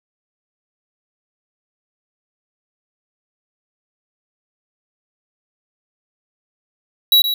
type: tone with echo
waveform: square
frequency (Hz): 3900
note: B7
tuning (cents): -23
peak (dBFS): -9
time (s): 7.12-7.22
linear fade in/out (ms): 2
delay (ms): 120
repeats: 1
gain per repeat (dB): -9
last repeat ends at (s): 7.34
effects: none